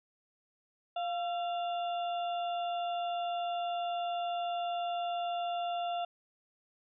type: harmonic tone with a mistuned harmonic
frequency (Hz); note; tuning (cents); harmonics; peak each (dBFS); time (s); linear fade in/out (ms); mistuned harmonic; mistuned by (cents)
698.5; F5; 0; 1 / 2 / 4 / 5; -32 / -46 / -46 / -47; 0.96-6.05; 5; 2; -55
effects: none